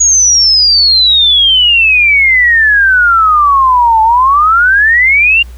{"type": "exponential two-way sweep", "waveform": "sine", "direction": "down then up", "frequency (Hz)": [6760, 870, 2826], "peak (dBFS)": -4, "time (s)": [0, 5.43], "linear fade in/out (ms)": 10, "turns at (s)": 4.02, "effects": ["added 60 Hz sine -26 dBFS peak until 5.57 s", "pink hiss -43 dBFS RMS until 5.57 s"]}